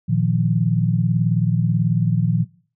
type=chord; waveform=sine; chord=Bb suspended fourth; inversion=none; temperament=equal with one note detuned; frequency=116.54 / 156.1 / 174.61 Hz; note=Bb2 / Eb3 / F3; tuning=0 / +6 / 0 cents; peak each=-20 dBFS; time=0.08-2.45 s; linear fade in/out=20 ms; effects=noise-tail reverb RT60 0.4 s tail -19 dB re dry